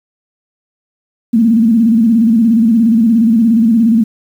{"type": "tone with vibrato", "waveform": "sine", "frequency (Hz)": 226.6, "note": "A#3", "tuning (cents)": -49, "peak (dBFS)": -6, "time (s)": [1.33, 4.04], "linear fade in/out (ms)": 10, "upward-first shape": "square", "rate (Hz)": 17, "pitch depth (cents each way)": 79, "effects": ["7-bit"]}